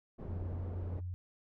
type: low-pass noise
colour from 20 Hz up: pink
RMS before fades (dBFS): -45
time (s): 0.18-1.01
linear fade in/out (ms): 20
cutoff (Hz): 530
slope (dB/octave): 12
type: tone with pitch glide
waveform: sine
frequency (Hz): 89 to 89.77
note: F2 to F2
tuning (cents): +33 to +48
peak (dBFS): -37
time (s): 0.28-1.14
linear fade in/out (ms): 0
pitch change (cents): +15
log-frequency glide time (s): 0.41-0.78
effects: none